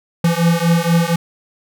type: beating tone pair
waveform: square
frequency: 166.7 / 170.9 Hz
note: E3 / F3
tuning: +20 / -37 cents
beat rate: 4.2 Hz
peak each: -16 dBFS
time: 0.24-1.16 s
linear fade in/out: 5 ms
effects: none